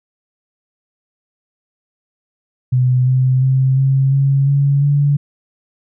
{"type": "tone with pitch steps", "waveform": "sine", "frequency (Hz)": [126.6, 129.26, 131.98, 134.75, 137.58, 140.47, 143.42], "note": ["B2", "C3", "C3", "C#3", "C#3", "C#3", "D3"], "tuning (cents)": [43, -21, 15, -49, -13, 23, -41], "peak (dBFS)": -10, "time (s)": [2.72, 5.17], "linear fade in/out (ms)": 10, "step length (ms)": 350, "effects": []}